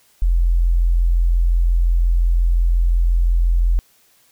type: tone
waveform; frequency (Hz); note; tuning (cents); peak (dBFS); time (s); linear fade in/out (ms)
sine; 42.84; F1; -33; -12; 0.22-3.79; 0
effects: white hiss -56 dBFS RMS until 4.31 s